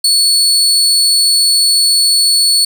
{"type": "tone", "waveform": "30% pulse", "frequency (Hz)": 4414, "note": "C#8", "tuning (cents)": -8, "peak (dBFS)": -5, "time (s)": [0.04, 2.65], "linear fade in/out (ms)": 5, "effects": []}